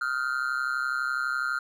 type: tone with amplitude modulation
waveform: triangle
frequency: 1400 Hz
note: F6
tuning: 4 cents sharp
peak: -20 dBFS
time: 0.01-1.59 s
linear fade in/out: 5 ms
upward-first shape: sine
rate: 132 Hz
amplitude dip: 95%
effects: none